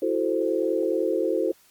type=chord; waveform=sine; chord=F# half-diminished seventh; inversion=third; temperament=equal; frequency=329.6 / 370 / 440 / 523.3 Hz; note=E4 / F#4 / A4 / C5; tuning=0 / 0 / 0 / 0 cents; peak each=-27 dBFS; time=0.02-1.52 s; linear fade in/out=5 ms; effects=white hiss -58 dBFS RMS until 1.7 s + Opus 32 kbps